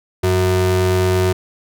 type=ring-modulated tone; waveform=square; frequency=138.3 Hz; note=C#3; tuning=4 cents flat; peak=-11 dBFS; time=0.23-1.33 s; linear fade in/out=10 ms; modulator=232 Hz; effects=none